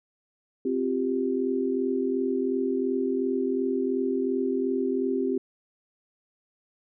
sine chord, C suspended fourth, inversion none, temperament equal, 261.6 / 349.2 / 392 Hz, C4 / F4 / G4, 0 / 0 / 0 cents, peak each -27 / -31 / -27 dBFS, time 0.65-5.38 s, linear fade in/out 5 ms, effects none

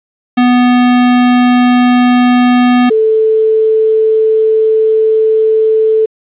square / sine tone pair in turn, 246.9 / 439 Hz, B3 / A4, 0 / -4 cents, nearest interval minor seventh, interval 996 cents, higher second, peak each -6 dBFS, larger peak neither, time 0.37-2.9 / 2.9-6.06 s, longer second, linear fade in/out 10 ms, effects resampled to 8000 Hz + 7-bit

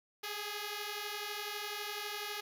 5% pulse beating tone pair, 409.7 / 421.7 Hz, G#4 / G#4, -24 / +26 cents, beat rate 12 Hz, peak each -30 / -30 dBFS, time 0.23-2.41 s, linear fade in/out 10 ms, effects none

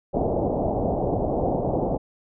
white low-pass noise, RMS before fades -24 dBFS, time 0.13-1.98 s, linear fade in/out 20 ms, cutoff 770 Hz, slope 48 dB/octave, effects none

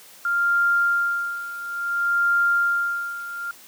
sine tone with tremolo, 1396 Hz, F6, 1 cent flat, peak -16 dBFS, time 0.25-3.51 s, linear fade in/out 2 ms, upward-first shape sine, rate 0.58 Hz, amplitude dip 80%, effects white hiss -47 dBFS RMS until 3.67 s + high-pass 150 Hz 12 dB/octave

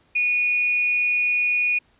sine tone with frequency modulation, 2458 Hz, D#7, 22 cents flat, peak -18 dBFS, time 0.15-1.79 s, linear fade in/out 10 ms, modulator 259 Hz, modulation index 0.21, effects pink hiss -61 dBFS RMS until 1.99 s + resampled to 8000 Hz

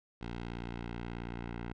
10% pulse tone with low-pass filter sweep, 58.5 Hz, A#1, 7 cents sharp, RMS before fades -41 dBFS, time 0.21-1.73 s, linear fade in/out 5 ms, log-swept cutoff 3600 to 2300 Hz, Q 1.1, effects none

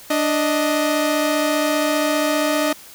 sawtooth tone pair together, 295 / 625.1 Hz, D4 / D#5, +8 / +8 cents, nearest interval octave + minor second, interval 1300 cents, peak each -16 dBFS, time 0.1-2.73 s, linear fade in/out 5 ms, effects white hiss -42 dBFS RMS until 2.94 s

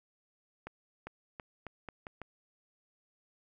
accelerating click train, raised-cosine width 0.5 ms, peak -27 dBFS, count 7, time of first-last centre 0.67-2.217 s, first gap 400 ms, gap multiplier 0.82, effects none

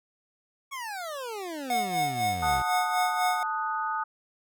25% pulse exponential sweep, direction down, 1132 to 60.4 Hz, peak -30 dBFS, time 0.71-2.63 s, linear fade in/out 20 ms
square tone with tremolo, 729 Hz, F#5, 26 cents flat, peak -24 dBFS, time 1.7-3.43 s, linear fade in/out 2 ms, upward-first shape sine, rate 4 Hz, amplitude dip 65%
sine chord, D# diminished, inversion second, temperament equal, 880 / 1244.5 / 1480 Hz, A5 / D#6 / F#6, 0 / 0 / 0 cents, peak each -31 / -30 / -35 dBFS, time 2.42-4.04 s, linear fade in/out 10 ms
effects none

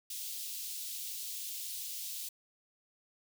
white high-pass noise, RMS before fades -41 dBFS, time 0.1-2.29 s, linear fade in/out 5 ms, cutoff 3100 Hz, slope 24 dB/octave, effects none

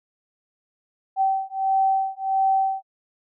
sine beating tone pair, 771 / 772.5 Hz, G5 / G5, -29 / -26 cents, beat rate 1.5 Hz, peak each -22 dBFS, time 1.16-2.83 s, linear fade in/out 50 ms, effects none

